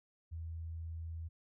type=tone; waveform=sine; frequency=82 Hz; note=E2; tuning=9 cents flat; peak=-40 dBFS; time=0.31-1.29 s; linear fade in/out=20 ms; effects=none